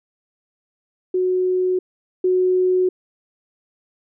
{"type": "tone pair in turn", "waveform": "sine", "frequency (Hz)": [367.7, 367.7], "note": ["F#4", "F#4"], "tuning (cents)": [-11, -11], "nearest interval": "unison", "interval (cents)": 0, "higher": "neither", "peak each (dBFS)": [-16, -14], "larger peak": "second", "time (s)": [[1.14, 1.79], [2.24, 2.89]], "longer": "neither", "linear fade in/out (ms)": 5, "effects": []}